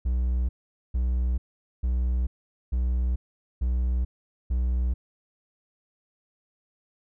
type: tone bursts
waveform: triangle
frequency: 61.74 Hz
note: B1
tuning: in tune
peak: -20 dBFS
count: 6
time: 0.05-4.94 s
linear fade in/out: 10 ms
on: 440 ms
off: 450 ms
effects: none